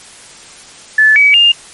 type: tone with pitch steps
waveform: sine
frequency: 1738 / 2278 / 2812 Hz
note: A6 / C#7 / F7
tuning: -22 / +47 / +11 cents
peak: -4 dBFS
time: 0.98-1.52 s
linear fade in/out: 5 ms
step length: 180 ms
effects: white hiss -36 dBFS RMS until 1.73 s + MP3 48 kbps